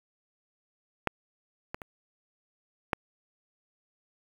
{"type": "clicks", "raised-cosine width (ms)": 0.5, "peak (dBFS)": [-10, -19, -25, -10], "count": 4, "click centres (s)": [1.073, 1.745, 1.818, 2.932], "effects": ["7-bit"]}